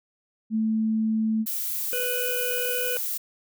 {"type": "tone", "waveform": "sine", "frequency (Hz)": 220, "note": "A3", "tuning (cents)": 0, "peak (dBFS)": -21, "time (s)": [0.5, 1.46], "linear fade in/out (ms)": 50}
{"type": "noise", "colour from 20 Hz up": "violet", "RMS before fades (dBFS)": -29, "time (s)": [1.46, 3.18], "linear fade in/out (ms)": 10}
{"type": "harmonic tone", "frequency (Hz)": 494.9, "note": "B4", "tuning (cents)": 4, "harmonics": [1, 3, 5, 6], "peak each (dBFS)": [-29, -34, -36, -37], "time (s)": [1.93, 2.97], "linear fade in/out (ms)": 0}
{"effects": []}